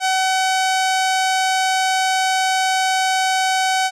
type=tone with low-pass filter; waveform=sawtooth; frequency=756 Hz; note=F#5; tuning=37 cents sharp; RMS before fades=-18 dBFS; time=0-3.91 s; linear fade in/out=50 ms; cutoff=7500 Hz; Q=1.2; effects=none